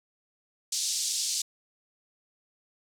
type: band-pass noise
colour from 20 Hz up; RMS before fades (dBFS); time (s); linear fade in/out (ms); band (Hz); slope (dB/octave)
pink; -30; 0.72-1.42; 5; 4400 to 8600; 24
effects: none